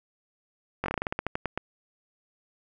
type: slowing click train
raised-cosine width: 0.5 ms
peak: -13 dBFS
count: 14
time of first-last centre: 0.84-1.576 s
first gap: 20 ms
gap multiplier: 1.16
effects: none